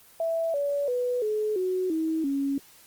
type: tone with pitch steps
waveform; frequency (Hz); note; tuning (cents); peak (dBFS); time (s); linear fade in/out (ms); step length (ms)
sine; 659 / 570.4 / 493.7 / 427.3 / 369.9 / 320.1 / 277.1; E5 / C#5 / B4 / G#4 / F#4 / D#4 / C#4; -1 / +49 / -1 / +49 / 0 / +49 / -1; -24; 0.2-2.58; 2; 340
effects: white hiss -54 dBFS RMS until 2.86 s + Opus 24 kbps